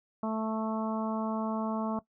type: harmonic tone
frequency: 220 Hz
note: A3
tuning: in tune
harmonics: 1 / 2 / 3 / 4 / 5 / 6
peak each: -31 / -40 / -36 / -39 / -40 / -46 dBFS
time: 0.23-1.99 s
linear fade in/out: 2 ms
effects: noise-tail reverb RT60 0.1 s tail -17 dB re dry